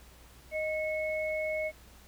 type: tone pair together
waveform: sine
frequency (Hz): 622.3 / 2193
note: D#5 / C#7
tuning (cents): 0 / -19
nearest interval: octave + minor seventh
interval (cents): 2181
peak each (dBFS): -31 / -35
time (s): 0.51-1.72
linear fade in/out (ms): 50
effects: added 60 Hz sine -55 dBFS peak until 2.07 s + pink hiss -57 dBFS RMS until 2.07 s